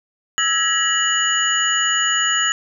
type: tone cluster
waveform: sine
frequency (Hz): 1312 / 1669 / 1908 / 2937 / 6840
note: E6 / G#6 / A#6 / F#7 / A8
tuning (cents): -9 / +8 / +40 / -13 / -50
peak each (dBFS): -24 / -23 / -23 / -20 / -22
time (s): 0.38-2.52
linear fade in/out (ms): 0
effects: none